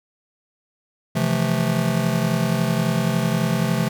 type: chord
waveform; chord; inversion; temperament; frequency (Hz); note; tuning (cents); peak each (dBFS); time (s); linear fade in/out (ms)
square; F major seventh; second; just; 130.96 / 163.7 / 174.61 / 218.3; C3 / E3 / F3 / A3; +2 / -12 / 0 / -13; -25; 1.15-3.89; 10
effects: none